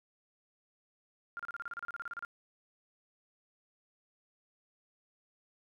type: tone bursts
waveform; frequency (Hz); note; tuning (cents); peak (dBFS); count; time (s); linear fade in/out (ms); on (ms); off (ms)
sine; 1400; F6; +4; -37; 16; 1.37-2.249; 0; 24; 33
effects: none